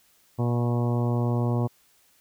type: harmonic tone with a mistuned harmonic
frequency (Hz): 120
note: B2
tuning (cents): -49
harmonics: 1 / 2 / 3 / 4 / 5 / 6 / 7 / 8 / 9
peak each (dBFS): -23 / -29 / -33 / -35 / -37 / -39 / -40 / -41 / -42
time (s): 0.38-1.68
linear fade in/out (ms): 20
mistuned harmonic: 9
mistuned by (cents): +22
effects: white hiss -62 dBFS RMS until 2.2 s

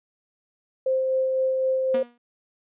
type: tone with tremolo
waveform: sine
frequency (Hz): 523.3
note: C5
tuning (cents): 0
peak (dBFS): -19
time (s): 0.86-2.03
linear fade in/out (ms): 5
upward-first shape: sine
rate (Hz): 3.9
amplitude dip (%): 25
type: tone with exponential decay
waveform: sawtooth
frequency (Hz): 240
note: B3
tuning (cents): -49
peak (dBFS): -23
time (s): 1.94-2.18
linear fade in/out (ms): 5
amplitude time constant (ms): 52
effects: resampled to 8000 Hz

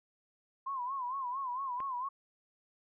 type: tone with vibrato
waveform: sine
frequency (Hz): 1036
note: C6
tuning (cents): -17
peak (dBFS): -34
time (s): 0.66-2.09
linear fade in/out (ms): 10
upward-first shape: sine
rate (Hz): 4.4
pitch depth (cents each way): 120
type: click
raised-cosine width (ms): 0.5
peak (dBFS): -31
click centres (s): 1.803
effects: none

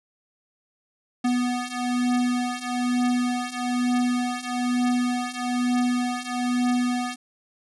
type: beating tone pair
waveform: square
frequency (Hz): 246 / 247.1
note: B3 / B3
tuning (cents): -7 / +1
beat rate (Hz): 1.1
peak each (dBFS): -27 / -25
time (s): 1.24-7.16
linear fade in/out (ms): 10
effects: resampled to 24000 Hz

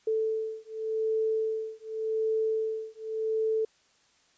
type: beating tone pair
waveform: sine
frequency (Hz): 440 / 440.87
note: A4 / A4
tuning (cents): 0 / +3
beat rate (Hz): 0.87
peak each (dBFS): -30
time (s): 0.07-3.65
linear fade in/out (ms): 5
effects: white hiss -65 dBFS RMS until 4.37 s + resampled to 16000 Hz

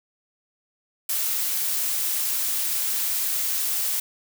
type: noise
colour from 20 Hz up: blue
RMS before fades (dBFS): -25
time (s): 1.09-4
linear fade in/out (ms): 5
effects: none

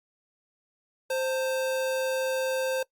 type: tone pair together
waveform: square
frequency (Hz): 523 / 903.8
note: C5 / A5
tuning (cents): -1 / +46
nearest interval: major sixth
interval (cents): 947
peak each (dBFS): -27 / -38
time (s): 1.1-2.83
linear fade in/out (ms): 5
effects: noise-tail reverb RT60 0.1 s tail -22 dB re dry + Opus 48 kbps

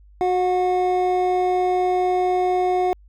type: tone pair together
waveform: triangle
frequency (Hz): 366.1 / 725.9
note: F#4 / F#5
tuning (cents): -18 / -33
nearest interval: octave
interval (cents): 1185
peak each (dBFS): -18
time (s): 0.21-2.93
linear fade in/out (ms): 0
effects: added 50 Hz sine -46 dBFS peak until 3.08 s

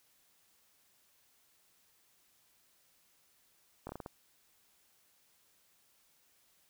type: slowing click train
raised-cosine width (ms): 1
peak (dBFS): -28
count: 6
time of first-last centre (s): 3.87-4.061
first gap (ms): 22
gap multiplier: 1.28
effects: white hiss -70 dBFS RMS until 6.69 s

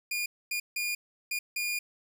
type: tone bursts at uneven times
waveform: sawtooth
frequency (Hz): 2427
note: D#7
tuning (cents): -44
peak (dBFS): -26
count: 5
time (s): 0.11-0.26 / 0.51-0.6 / 0.76-0.95 / 1.31-1.39 / 1.56-1.79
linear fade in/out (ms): 5
effects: none

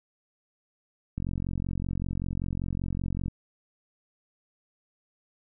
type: click train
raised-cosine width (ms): 5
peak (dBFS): -19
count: 96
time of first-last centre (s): 1.18-3.282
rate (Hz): 45.2
effects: none

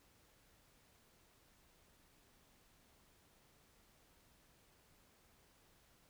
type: silence
effects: pink hiss -70 dBFS RMS until 6.09 s

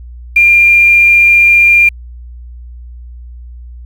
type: tone with quantisation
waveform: sine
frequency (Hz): 2395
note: D7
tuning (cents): +33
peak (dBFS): -3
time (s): 0.36-1.89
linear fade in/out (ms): 5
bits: 5
effects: added 60 Hz sine -27 dBFS peak until 3.85 s

